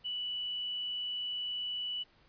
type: tone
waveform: sine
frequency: 2960 Hz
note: F#7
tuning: in tune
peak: -34 dBFS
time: 0.04-2.04 s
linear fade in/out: 20 ms
effects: pink hiss -65 dBFS RMS until 2.28 s + resampled to 11025 Hz